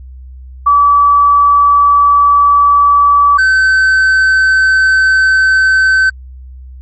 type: tone pair in turn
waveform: sine / triangle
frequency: 1150 / 1535.1 Hz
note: D6 / G6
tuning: -37 / -37 cents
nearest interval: perfect fourth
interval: 500 cents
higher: second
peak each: -4 dBFS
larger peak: neither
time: 0.66-3.38 / 3.38-6.1 s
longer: neither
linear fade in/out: 10 ms
effects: added 64 Hz sine -28 dBFS peak until 6.81 s + MP3 32 kbps